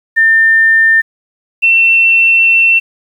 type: tone pair in turn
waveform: sine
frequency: 1800 / 2697 Hz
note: A6 / E7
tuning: +39 / +39 cents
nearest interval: perfect fifth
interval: 700 cents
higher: second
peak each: -5 dBFS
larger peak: neither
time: 0.16-1.02 / 1.62-2.8 s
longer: second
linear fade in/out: 20 ms
effects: 7-bit